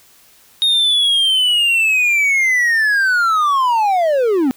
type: linear sweep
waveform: triangle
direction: down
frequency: 3729 to 243.1 Hz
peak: -10 dBFS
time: 0.62-4.51 s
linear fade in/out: 0 ms
effects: white hiss -49 dBFS RMS until 4.56 s

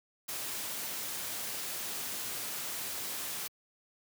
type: noise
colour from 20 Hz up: white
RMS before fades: -38 dBFS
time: 0.28-3.48 s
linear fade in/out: 10 ms
effects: high-pass 100 Hz 12 dB/octave

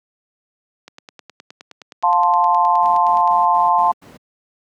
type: click train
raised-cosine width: 0.2 ms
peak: -20 dBFS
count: 24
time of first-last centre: 0.88-3.276 s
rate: 9.6 Hz
type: chord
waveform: sine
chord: F major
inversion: none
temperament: equal with one note detuned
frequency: 704.5 / 880 / 1046.5 Hz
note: F5 / A5 / C6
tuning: +15 / 0 / 0 cents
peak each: -18 / -15 / -16 dBFS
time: 2.03-3.92 s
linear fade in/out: 10 ms
type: noise bursts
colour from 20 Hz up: brown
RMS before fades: -34 dBFS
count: 6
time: 2.82-4.175 s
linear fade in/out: 10 ms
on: 160 ms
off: 79 ms
effects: high-pass 200 Hz 12 dB/octave

